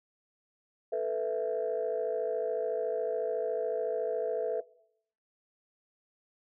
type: chord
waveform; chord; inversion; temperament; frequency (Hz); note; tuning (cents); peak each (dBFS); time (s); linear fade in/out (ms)
sine; A suspended second; none; equal; 440 / 493.9 / 659.3; A4 / B4 / E5; 0 / 0 / 0; -32; 0.92-4.61; 10
effects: noise-tail reverb RT60 0.7 s tail -21 dB re dry + tanh soft clip ceiling -22 dBFS